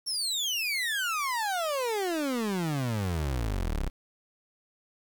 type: exponential sweep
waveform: 30% pulse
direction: down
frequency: 5588 to 30 Hz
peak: -25 dBFS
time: 0.06-3.9 s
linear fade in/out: 20 ms
effects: 9-bit